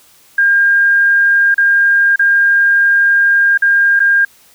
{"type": "tone with dropouts", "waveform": "sine", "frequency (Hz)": 1608, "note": "G6", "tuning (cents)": 44, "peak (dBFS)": -7, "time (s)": [0.38, 4.25], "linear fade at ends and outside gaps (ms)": 5, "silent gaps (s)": [[1.544, 1.579], [2.16, 2.193], [3.576, 3.621], [3.994, 4.001]], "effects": ["white hiss -47 dBFS RMS until 4.54 s"]}